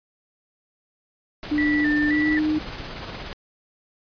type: noise with tremolo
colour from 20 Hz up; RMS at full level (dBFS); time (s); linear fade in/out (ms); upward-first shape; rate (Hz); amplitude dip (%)
pink; -33; 1.43-3.33; 0; sine; 17; 30
type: tone with pitch glide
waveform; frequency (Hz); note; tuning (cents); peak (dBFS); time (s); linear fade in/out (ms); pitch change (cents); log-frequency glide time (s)
sine; 297.8 to 307.1; D4 to D#4; +24 to -23; -19; 1.51-2.59; 10; +53; 2.07-2.34
type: tone with vibrato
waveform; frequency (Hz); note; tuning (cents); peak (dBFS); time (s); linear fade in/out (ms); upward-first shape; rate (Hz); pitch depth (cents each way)
sine; 1870; A#6; +5; -23; 1.58-2.39; 0; square; 1.9; 78
effects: resampled to 11025 Hz